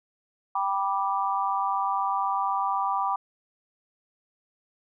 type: chord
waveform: sine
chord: G major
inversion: none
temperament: just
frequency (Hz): 784 / 980 / 1176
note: G5 / B5 / D6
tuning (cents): 0 / -14 / +2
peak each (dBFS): -28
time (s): 0.55-3.16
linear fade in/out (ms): 5
effects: none